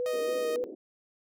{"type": "tone with vibrato", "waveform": "sine", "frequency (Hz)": 486.7, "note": "B4", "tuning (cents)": -25, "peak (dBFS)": -28, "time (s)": [0, 0.64], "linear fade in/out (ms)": 0, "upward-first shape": "sine", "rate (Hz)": 3.5, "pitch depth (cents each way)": 48}
{"type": "tone", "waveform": "sawtooth", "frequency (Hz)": 622.3, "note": "D#5", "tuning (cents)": 0, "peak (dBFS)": -31, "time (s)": [0.06, 0.56], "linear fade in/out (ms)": 0}
{"type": "band-pass noise", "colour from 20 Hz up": "white", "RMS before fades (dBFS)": -42, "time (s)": [0.13, 0.75], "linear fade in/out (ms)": 5, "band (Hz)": [250, 500], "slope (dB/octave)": 48}
{"effects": []}